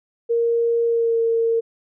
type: tone with pitch glide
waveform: sine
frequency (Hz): 466.2 to 457.9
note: A#4 to A#4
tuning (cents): 0 to -31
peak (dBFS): -16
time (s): 0.29-1.61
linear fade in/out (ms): 20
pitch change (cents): -31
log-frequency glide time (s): 0.85-1.2
effects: none